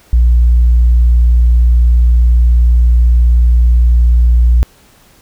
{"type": "tone", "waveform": "sine", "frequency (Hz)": 59.3, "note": "A#1", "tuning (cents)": 30, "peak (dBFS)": -3, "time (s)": [0.13, 4.63], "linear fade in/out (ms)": 0, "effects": ["tanh soft clip ceiling -2 dBFS", "pink hiss -46 dBFS RMS until 5.21 s"]}